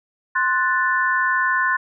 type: chord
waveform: sine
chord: F# diminished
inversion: second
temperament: equal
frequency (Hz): 1046.5 / 1480 / 1760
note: C6 / F#6 / A6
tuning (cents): 0 / 0 / 0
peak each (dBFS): -21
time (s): 0.35-1.77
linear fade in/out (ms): 10
effects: none